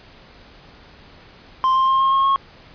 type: tone with pitch steps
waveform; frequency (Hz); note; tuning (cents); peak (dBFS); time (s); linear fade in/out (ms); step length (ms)
triangle; 1046.5 / 1055 / 1063.6 / 1072.2 / 1080.9 / 1089.7; C6 / C6 / C6 / C6 / C#6 / C#6; 0 / +14 / +28 / +42 / -44 / -30; -12; 1.64-2.36; 0; 120
effects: pink hiss -46 dBFS RMS until 2.74 s + resampled to 11025 Hz